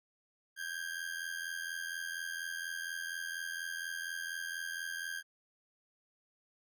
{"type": "ring-modulated tone", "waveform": "40% pulse", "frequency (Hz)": 1602, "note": "G6", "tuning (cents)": 37, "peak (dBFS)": -34, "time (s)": [0.56, 5.23], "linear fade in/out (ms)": 50, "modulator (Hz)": 42.1, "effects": []}